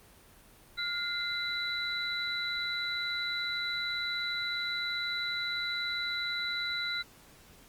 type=tone cluster; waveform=sine; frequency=1412 / 2073 / 3964 Hz; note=F6 / C7 / B7; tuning=+19 / -17 / +6 cents; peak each=-36 / -37 / -34 dBFS; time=0.77-7.03 s; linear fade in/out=20 ms; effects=pink hiss -57 dBFS RMS until 7.68 s + Opus 32 kbps